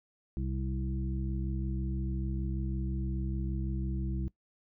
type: harmonic tone with a mistuned harmonic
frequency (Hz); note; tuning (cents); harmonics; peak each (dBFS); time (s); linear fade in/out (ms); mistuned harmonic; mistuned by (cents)
65.41; C2; 0; 1 / 2 / 3 / 5; -33 / -37 / -39 / -42; 0.37-4.28; 0; 1; -26
effects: noise-tail reverb RT60 0.1 s tail -19 dB re dry